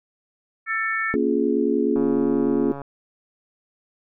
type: harmonic tone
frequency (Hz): 444.4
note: A4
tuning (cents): +17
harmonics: 3 / 4 / 5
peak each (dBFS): -27 / -24 / -28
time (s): 0.66-1.16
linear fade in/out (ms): 50
type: chord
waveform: sine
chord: Bb minor seventh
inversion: none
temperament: just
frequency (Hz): 233.1 / 279.7 / 349.6 / 419.5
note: Bb3 / Db4 / F4 / Ab4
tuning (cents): 0 / +16 / +2 / +17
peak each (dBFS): -24 / -23 / -24 / -23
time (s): 1.14-2.72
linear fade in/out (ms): 0
type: click train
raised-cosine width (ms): 1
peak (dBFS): -21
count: 121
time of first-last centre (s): 1.96-2.817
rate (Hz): 140
effects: none